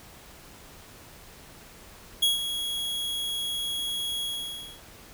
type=tone with ADSR envelope; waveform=45% pulse; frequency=3322 Hz; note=G#7; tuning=in tune; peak=-18 dBFS; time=2.22-4.81 s; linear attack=10 ms; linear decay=150 ms; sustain=-10 dB; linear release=580 ms; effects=pink hiss -49 dBFS RMS until 5.13 s